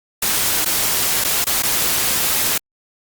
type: noise with dropouts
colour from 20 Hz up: white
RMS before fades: -18 dBFS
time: 0.22-2.58 s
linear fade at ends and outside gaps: 5 ms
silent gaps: 0.648-0.658 / 1.241-1.246 / 1.444-1.467 / 1.624-1.633 s
effects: Opus 48 kbps